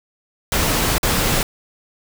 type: noise with dropouts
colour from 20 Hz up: pink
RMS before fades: -18 dBFS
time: 0.52-1.43 s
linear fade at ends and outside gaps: 2 ms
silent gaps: 0.982-1.03 s
effects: none